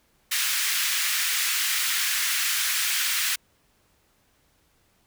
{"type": "high-pass noise", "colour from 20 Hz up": "pink", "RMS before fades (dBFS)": -25, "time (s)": [0.31, 3.36], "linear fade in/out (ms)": 10, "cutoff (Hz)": 1600, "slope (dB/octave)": 24, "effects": ["pink hiss -65 dBFS RMS until 5.06 s"]}